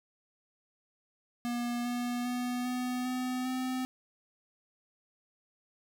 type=tone with pitch steps; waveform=square; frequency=240 / 243.2 / 246.5 / 249.8 / 253.1 / 256.5 Hz; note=B3 / B3 / B3 / B3 / B3 / C4; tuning=-49 / -26 / -3 / +20 / +43 / -34 cents; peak=-32 dBFS; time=1.45-3.85 s; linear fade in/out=0 ms; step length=400 ms; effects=none